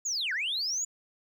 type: linear two-way sweep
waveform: sine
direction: down then up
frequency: 7040 to 1458 to 7040 Hz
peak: -27 dBFS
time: 0.05-0.85 s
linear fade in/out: 10 ms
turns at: 0.33 s
effects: tanh soft clip ceiling -25 dBFS + 11-bit